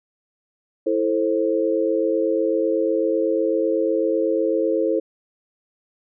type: chord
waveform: sine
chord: A minor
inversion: second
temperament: just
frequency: 330 / 440 / 528 Hz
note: E4 / A4 / C5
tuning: +2 / 0 / +16 cents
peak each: -22 dBFS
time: 0.86-5 s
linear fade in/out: 10 ms
effects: none